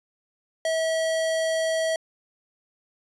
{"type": "tone", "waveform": "square", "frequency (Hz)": 646, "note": "E5", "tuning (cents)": -35, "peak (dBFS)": -23, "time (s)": [0.65, 1.96], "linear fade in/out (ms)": 2, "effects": ["resampled to 24000 Hz"]}